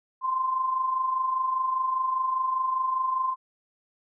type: tone pair together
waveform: sine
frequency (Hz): 1018 / 1043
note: C6 / C6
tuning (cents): -48 / -6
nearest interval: unison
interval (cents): 42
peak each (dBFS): -33 / -24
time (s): 0.21-3.36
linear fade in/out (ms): 50
effects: none